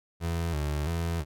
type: tone with vibrato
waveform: 30% pulse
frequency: 78.8 Hz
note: D#2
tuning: 23 cents sharp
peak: -25 dBFS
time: 0.2-1.25 s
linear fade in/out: 50 ms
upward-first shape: square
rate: 1.5 Hz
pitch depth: 110 cents each way
effects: none